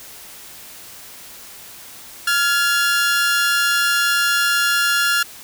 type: tone pair together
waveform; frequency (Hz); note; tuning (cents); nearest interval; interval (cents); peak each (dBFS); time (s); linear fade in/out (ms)
sawtooth; 1396.9 / 1687.9; F6 / G#6; 0 / +28; minor third; 328; -13 / -17; 2.27-5.23; 5
effects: white hiss -39 dBFS RMS until 5.43 s